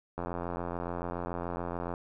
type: click train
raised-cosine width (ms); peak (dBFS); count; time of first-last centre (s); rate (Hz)
1; -21; 154; 0.18-1.939; 87
effects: none